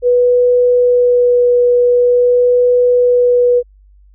sine tone with vibrato, 490 Hz, B4, 14 cents flat, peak -7 dBFS, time 0.02-3.63 s, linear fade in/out 50 ms, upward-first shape sine, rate 0.46 Hz, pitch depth 8 cents each way, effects added 49 Hz sine -42 dBFS peak until 4.14 s

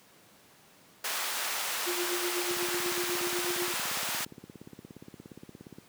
pink high-pass noise, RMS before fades -33 dBFS, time 1.04-4.25 s, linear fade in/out 5 ms, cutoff 880 Hz, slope 12 dB/octave
sine tone with tremolo, 352.8 Hz, F4, 18 cents sharp, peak -30 dBFS, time 1.86-3.73 s, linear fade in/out 20 ms, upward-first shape sine, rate 8.1 Hz, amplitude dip 70%
click train, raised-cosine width 3 ms, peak -30 dBFS, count 57, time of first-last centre 2.51-5.785 s, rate 17.1 Hz
effects pink hiss -58 dBFS RMS until 5.88 s + high-pass 150 Hz 12 dB/octave

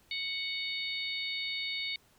harmonic tone, 740 Hz, F#5, in tune, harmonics 3 / 4 / 5 / 6, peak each -37 / -44 / -37 / -40 dBFS, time 0.11-1.96 s, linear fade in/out 2 ms, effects pink hiss -65 dBFS RMS until 2.18 s

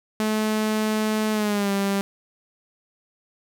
sawtooth tone with pitch glide, 215.9 to 197.98 Hz, A3 to G3, -33 to +17 cents, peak -17 dBFS, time 0.2-2.01 s, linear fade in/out 0 ms, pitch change -150 cents, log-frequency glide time 1.32-1.71 s, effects none

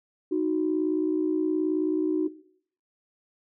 sine tone pair together, 311.1 / 370 Hz, D#4 / F#4, 0 / 0 cents, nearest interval minor third, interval 300 cents, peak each -25 dBFS, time 0.31-2.28 s, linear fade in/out 10 ms, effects noise-tail reverb RT60 0.6 s tail -17 dB re dry + tanh soft clip ceiling -15 dBFS

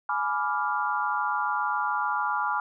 sine chord, G# diminished seventh, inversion none, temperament equal with one note detuned, 840.7 / 987.8 / 1174.7 / 1396.9 Hz, G#5 / B5 / D6 / F6, +21 / 0 / 0 / 0 cents, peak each -30 dBFS, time 0.09-2.6 s, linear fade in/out 2 ms, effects none

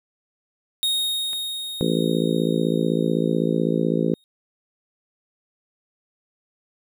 45% pulse tone with exponential decay, 3729 Hz, A#7, in tune, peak -19 dBFS, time 0.83-4.24 s, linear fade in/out 0 ms, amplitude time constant 740 ms
click, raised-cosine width 0.3 ms, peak -24 dBFS, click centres 1.332 s
harmonic tone, 55.9 Hz, A1, 28 cents sharp, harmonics 3 / 4 / 5 / 6 / 7 / 8 / 9, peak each -24 / -25 / -26 / -27 / -27 / -28 / -29 dBFS, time 1.81-4.14 s, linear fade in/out 0 ms
effects none

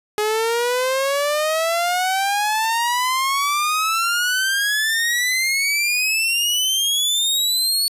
sawtooth exponential sweep, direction up, 418.4 to 4435 Hz, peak -14 dBFS, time 0.18-7.88 s, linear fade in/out 0 ms, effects resampled to 32000 Hz

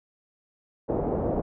white low-pass noise, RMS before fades -27 dBFS, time 0.88-1.42 s, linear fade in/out 20 ms, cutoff 630 Hz, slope 24 dB/octave, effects none

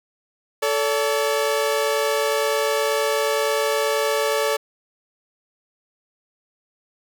sawtooth tone pair together, 440 / 570.5 Hz, A4 / C#5, 0 / +50 cents, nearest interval major third, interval 450 cents, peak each -18 dBFS, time 0.62-4.57 s, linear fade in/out 10 ms, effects none

